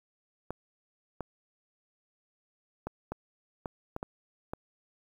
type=clicks; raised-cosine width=1 ms; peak=-21 dBFS; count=8; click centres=0.506 / 1.207 / 2.87 / 3.12 / 3.658 / 3.964 / 4.029 / 4.535 s; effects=9-bit